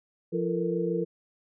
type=tone cluster; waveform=sine; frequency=174.5 / 340.9 / 445.8 / 472.6 Hz; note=F3 / F4 / A4 / A#4; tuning=-1 / -42 / +23 / +24 cents; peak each=-31 dBFS; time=0.32-1.05 s; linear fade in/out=20 ms; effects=none